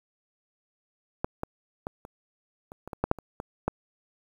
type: clicks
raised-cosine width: 1 ms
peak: -12 / -16 / -18 / -28 / -28 / -25 / -21 / -10 / -6 / -26 / -20 / -11 dBFS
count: 12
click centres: 1.245 / 1.434 / 1.869 / 2.051 / 2.719 / 2.876 / 2.932 / 3.04 / 3.114 / 3.187 / 3.401 / 3.68 s
effects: 8-bit